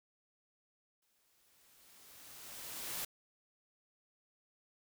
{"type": "noise with exponential growth", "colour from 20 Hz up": "white", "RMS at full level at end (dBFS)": -39, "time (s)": [1.02, 3.05], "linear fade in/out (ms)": 5, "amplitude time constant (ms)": 440, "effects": []}